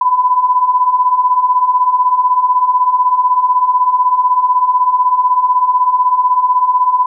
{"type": "beating tone pair", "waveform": "sine", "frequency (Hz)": [987.8, 1003.8], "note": ["B5", "B5"], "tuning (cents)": [0, 28], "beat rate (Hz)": 16, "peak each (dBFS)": [-15, -10], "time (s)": [0.01, 7.06], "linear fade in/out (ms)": 5, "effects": []}